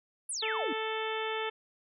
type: exponential sweep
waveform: sine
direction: down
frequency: 11140 to 246.9 Hz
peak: -33 dBFS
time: 0.29-0.73 s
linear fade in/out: 5 ms
type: harmonic tone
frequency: 440 Hz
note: A4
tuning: in tune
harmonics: 1 / 2 / 3 / 4 / 5 / 6 / 7 / 8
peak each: -35 / -38 / -40 / -41 / -42 / -43 / -43 / -44 dBFS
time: 0.42-1.5 s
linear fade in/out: 10 ms
effects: none